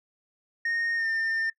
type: tone with pitch glide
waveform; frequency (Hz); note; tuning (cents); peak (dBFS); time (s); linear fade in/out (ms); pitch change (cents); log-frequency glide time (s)
sine; 1850 to 1804.6; A#6 to A6; -14 to +43; -22; 0.65-1.5; 5; -43; 0.96-1.06
effects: noise-tail reverb RT60 0.1 s tail -24 dB re dry + tanh soft clip ceiling -24 dBFS